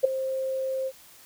sine tone with ADSR envelope, 528 Hz, C5, 16 cents sharp, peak -12 dBFS, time 0.03-0.92 s, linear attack 16 ms, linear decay 9 ms, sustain -14 dB, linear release 52 ms, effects white hiss -52 dBFS RMS until 1.25 s

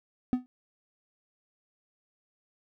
triangle tone with exponential decay, 251 Hz, B3, 28 cents sharp, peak -17 dBFS, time 0.33-0.46 s, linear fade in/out 0 ms, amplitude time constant 27 ms, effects none

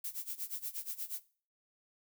violet noise with tremolo, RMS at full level -38 dBFS, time 0.04-1.2 s, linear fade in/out 5 ms, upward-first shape sine, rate 8.4 Hz, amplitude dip 90%, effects noise-tail reverb RT60 0.4 s tail -18 dB re dry

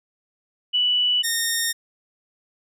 sine / 10% pulse tone pair in turn, 2960 / 1840.1 Hz, F#7 / A#6, 0 / -23 cents, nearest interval minor sixth, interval 823 cents, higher first, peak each -17 / -12 dBFS, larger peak second, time 0.73-1.23 / 1.23-1.73 s, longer neither, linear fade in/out 20 ms, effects none

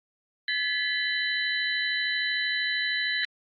sine tone cluster, 1717 / 1978 / 2051 / 3046 / 3985 Hz, A6 / B6 / C7 / F#7 / B7, -43 / +2 / -35 / +50 / +15 cents, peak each -29 / -31 / -38 / -37 / -30 dBFS, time 0.48-3.25 s, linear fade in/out 2 ms, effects AAC 32 kbps

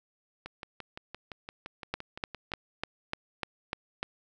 two click trains, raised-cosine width 0.3 ms, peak -15 / -24 dBFS, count 8 / 13, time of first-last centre 1.94-4.03 / 0.46-2.518 s, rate 3.35 / 5.83 Hz, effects none

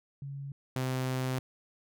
sine / sawtooth tone pair in turn, 139.2 / 129.38 Hz, C#3 / C3, +8 / -19 cents, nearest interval minor second, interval 127 cents, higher first, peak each -37 / -26 dBFS, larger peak second, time 0.22-0.52 / 0.76-1.39 s, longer second, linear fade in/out 2 ms, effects none

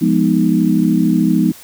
sine chord, F half-diminished seventh, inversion none, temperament equal, 174.61 / 207.7 / 246.9 / 311.1 Hz, F3 / Ab3 / Cb4 / Eb4, 0 / 0 / 0 / 0 cents, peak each -16 dBFS, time 0.01-1.52 s, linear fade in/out 10 ms, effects white hiss -39 dBFS RMS until 1.63 s

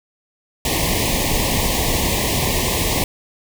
pink band-stop noise, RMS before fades -19 dBFS, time 0.65-3.04 s, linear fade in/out 2 ms, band 1100 to 1800 Hz, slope 96 dB/octave, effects none

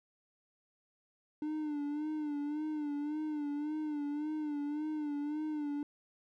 triangle tone with vibrato, 298.6 Hz, D4, 29 cents sharp, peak -32 dBFS, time 1.42-5.83 s, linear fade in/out 2 ms, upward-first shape sine, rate 1.8 Hz, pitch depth 61 cents each way, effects none

